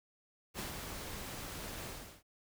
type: noise with ADSR envelope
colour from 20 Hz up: pink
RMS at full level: -40 dBFS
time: 0.54-2.23 s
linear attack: 50 ms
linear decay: 130 ms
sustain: -4 dB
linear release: 370 ms
effects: none